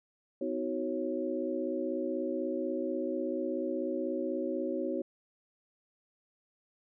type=tone cluster; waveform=sine; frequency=253 / 317.2 / 373.5 / 548 Hz; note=B3 / D#4 / F#4 / C#5; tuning=+42 / +33 / +16 / -20 cents; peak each=-37 / -36 / -36 / -36 dBFS; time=0.41-5.02 s; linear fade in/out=5 ms; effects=none